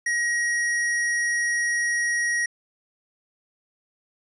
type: tone with hard clipping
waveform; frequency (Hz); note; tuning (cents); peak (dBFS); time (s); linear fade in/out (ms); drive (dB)
triangle; 1894; A#6; +27; -23; 0.06-2.46; 5; 18
effects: resampled to 24000 Hz